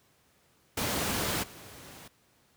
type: noise with level steps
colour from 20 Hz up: pink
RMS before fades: -30 / -48 dBFS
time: 0.77-2.08 s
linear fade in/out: 5 ms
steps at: 1.42 s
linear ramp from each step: 20 ms
effects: pink hiss -66 dBFS RMS until 2.56 s + high-pass 80 Hz 12 dB/octave